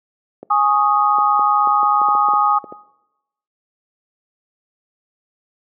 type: clicks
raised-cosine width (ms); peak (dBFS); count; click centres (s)
2; -14; 12; 0.43 / 1.185 / 1.394 / 1.673 / 1.831 / 2.016 / 2.086 / 2.151 / 2.286 / 2.336 / 2.642 / 2.724
type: chord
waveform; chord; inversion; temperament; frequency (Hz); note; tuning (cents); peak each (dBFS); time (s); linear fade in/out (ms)
sine; Ab suspended fourth; none; equal; 830.6 / 1108.7 / 1244.5; Ab5 / Db6 / Eb6; 0 / 0 / 0; -16 / -20 / -15; 0.5-2.59; 10
effects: noise-tail reverb RT60 0.9 s tail -19 dB re dry + high-pass 400 Hz 12 dB/octave